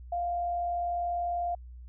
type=tone with frequency modulation; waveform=sine; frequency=698.5 Hz; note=F5; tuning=in tune; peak=-28 dBFS; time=0.12-1.55 s; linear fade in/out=5 ms; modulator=40.1 Hz; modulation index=0.31; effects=added 61 Hz sine -43 dBFS peak until 1.88 s